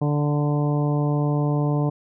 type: harmonic tone with a mistuned harmonic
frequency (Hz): 146.83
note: D3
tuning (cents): 0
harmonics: 1 / 2 / 3 / 4 / 5 / 6 / 7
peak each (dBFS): -20 / -26 / -30 / -32 / -34 / -36 / -37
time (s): 0.01-1.9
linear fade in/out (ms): 10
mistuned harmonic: 6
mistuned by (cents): +16
effects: none